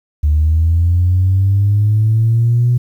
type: linear sweep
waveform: sine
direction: up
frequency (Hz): 73.5 to 123.2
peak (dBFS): -8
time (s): 0.23-2.78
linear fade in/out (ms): 10
effects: tanh soft clip ceiling -5 dBFS + 8-bit